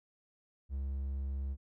triangle tone, 68.1 Hz, C#2, 30 cents flat, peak -32 dBFS, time 0.69-1.57 s, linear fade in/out 50 ms, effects none

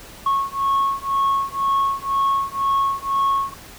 sine beating tone pair, 1097 / 1099 Hz, C#6 / C#6, -18 / -15 cents, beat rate 2 Hz, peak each -19 dBFS, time 0.26-3.54 s, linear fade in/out 5 ms, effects tanh soft clip ceiling -14 dBFS + pink hiss -41 dBFS RMS until 3.78 s

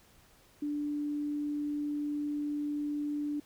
sine tone, 293.7 Hz, D4, in tune, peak -31 dBFS, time 0.62-3.4 s, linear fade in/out 5 ms, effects pink hiss -62 dBFS RMS until 3.45 s

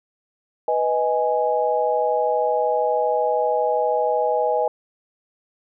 sine chord, G# minor, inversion first, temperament equal with one note detuned, 493.9 / 626.6 / 830.6 Hz, B4 / D#5 / G#5, 0 / +12 / 0 cents, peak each -22 dBFS, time 0.68-4.68 s, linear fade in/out 2 ms, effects none

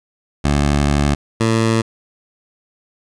15% pulse tone pair in turn, 72.1 / 112.84 Hz, D2 / A2, -31 / +44 cents, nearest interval minor sixth, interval 775 cents, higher second, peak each -7 dBFS, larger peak neither, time 0.44-1.15 / 1.4-1.82 s, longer first, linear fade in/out 10 ms, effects resampled to 22050 Hz

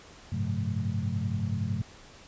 sine tone cluster, 98.4 / 109.1 / 131.4 / 176.3 / 214.4 Hz, G2 / A2 / C3 / F3 / A3, +7 / -14 / +8 / +17 / -45 cents, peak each -31 / -34 / -34 / -36 / -36 dBFS, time 0.32-1.82 s, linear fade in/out 5 ms, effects pink hiss -51 dBFS RMS until 2.27 s + resampled to 16000 Hz

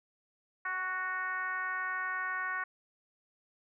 sine tone with frequency modulation, 1480 Hz, F#6, in tune, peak -32 dBFS, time 0.65-2.64 s, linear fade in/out 5 ms, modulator 366 Hz, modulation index 1.3, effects none

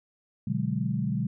sine chord, G# half-diminished seventh, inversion first, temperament equal, 123.47 / 146.83 / 185 / 207.7 Hz, B2 / D3 / F#3 / G#3, 0 / 0 / 0 / 0 cents, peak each -31 dBFS, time 0.47-1.27 s, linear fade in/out 5 ms, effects none

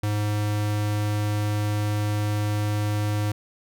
square tone, 104.7 Hz, G#2, 15 cents sharp, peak -23 dBFS, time 0.03-3.32 s, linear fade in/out 5 ms, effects none

